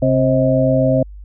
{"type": "harmonic tone with a mistuned harmonic", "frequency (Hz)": 132.2, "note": "C3", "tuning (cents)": 18, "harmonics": [1, 2, 4, 5], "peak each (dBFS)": [-17, -17, -17, -17], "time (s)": [0.02, 1.03], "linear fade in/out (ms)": 5, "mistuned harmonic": 5, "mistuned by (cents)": -66, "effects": ["added 50 Hz sine -32 dBFS peak until 1.24 s"]}